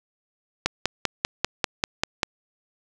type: click train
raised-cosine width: 0.2 ms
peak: -3 dBFS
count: 9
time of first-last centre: 0.66-2.232 s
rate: 5.09 Hz
effects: none